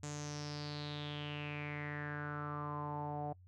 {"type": "tone with low-pass filter sweep", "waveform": "sawtooth", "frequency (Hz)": 147.5, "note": "D3", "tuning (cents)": 8, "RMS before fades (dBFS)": -42, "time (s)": [0.03, 3.33], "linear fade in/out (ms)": 5, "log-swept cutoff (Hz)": [7200, 700], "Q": 6.4, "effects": ["noise-tail reverb RT60 0.1 s tail -25 dB re dry", "added 91 Hz sine -57 dBFS peak until 3.47 s"]}